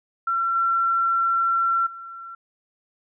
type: tone with level steps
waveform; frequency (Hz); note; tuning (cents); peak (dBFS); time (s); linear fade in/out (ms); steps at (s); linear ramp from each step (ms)
sine; 1357; E6; +50; -20 / -18 / -35; 0.27-2.35; 5; 0.55 / 1.86; 10
effects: none